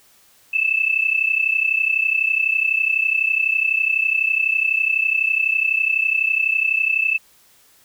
sine tone pair together, 2612 / 2644 Hz, E7 / E7, -17 / +5 cents, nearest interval unison, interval 22 cents, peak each -19 dBFS, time 0.53-7.18 s, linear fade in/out 10 ms, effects white hiss -54 dBFS RMS until 7.84 s

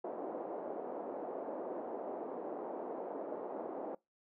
white band-pass noise, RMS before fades -42 dBFS, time 0.04-3.95 s, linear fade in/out 5 ms, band 290 to 710 Hz, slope 24 dB/octave, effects noise-tail reverb RT60 0.2 s tail -23 dB re dry

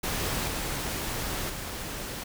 pink noise with level steps, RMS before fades -30 / -32 / -36 dBFS, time 0.03-2.24 s, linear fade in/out 10 ms, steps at 0.47 / 1.49 s, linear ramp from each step 10 ms, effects none

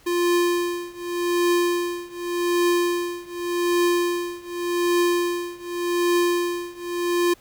square tone with tremolo, 349.2 Hz, F4, in tune, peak -17 dBFS, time 0.06-7.34 s, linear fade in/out 10 ms, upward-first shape triangle, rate 0.86 Hz, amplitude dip 95%, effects pink hiss -54 dBFS RMS until 7.4 s

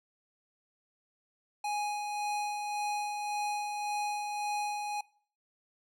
square tone with tremolo, 830.6 Hz, G#5, in tune, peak -31 dBFS, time 1.64-5.01 s, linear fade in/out 5 ms, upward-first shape sine, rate 1.8 Hz, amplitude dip 35%, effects noise-tail reverb RT60 0.5 s tail -22 dB re dry + low-pass 10000 Hz 12 dB/octave

